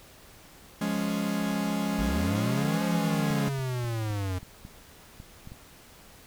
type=chord; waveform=45% pulse; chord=Db major; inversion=first; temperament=equal; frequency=174.61 / 207.7 / 277.2 Hz; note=F3 / Ab3 / Db4; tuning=0 / 0 / 0 cents; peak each=-33 / -29 / -33 dBFS; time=0.81-3.49 s; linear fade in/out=5 ms
type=linear two-way sweep; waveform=square; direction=up then down; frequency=48.29 to 174.61 to 89.8 Hz; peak=-29 dBFS; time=1.98-4.39 s; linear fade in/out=10 ms; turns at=2.84 s
type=clicks; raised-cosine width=5 ms; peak=-31 dBFS; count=10; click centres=3.306 / 3.481 / 3.592 / 3.844 / 4.107 / 4.43 / 4.651 / 5.201 / 5.474 / 5.519 s
effects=pink hiss -52 dBFS RMS until 6.26 s